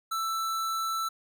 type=tone; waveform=square; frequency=1325 Hz; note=E6; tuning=9 cents sharp; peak=-29 dBFS; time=0.11-1.09 s; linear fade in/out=10 ms; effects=none